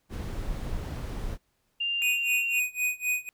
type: noise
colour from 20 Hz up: brown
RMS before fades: -33 dBFS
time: 0.09-1.38 s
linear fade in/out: 50 ms
type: tone with pitch glide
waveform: sine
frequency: 2794 to 2757 Hz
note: F7 to F7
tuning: 0 to -23 cents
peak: -26 dBFS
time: 1.8-2.6 s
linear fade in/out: 10 ms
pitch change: -23 cents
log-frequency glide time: 1.92-2.42 s
type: tone with tremolo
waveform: square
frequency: 2489 Hz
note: D#7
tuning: in tune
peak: -24 dBFS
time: 2.02-3.29 s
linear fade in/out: 0 ms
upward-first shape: sine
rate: 3.9 Hz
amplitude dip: 95%
effects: pink hiss -73 dBFS RMS until 3.33 s